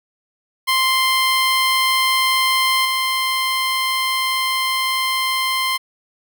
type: tone with level steps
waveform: 15% pulse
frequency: 1046.5 Hz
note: C6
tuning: in tune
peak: -8 / -11 dBFS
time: 0.67-5.78 s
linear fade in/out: 20 ms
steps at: 2.85 s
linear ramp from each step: 2 ms
effects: none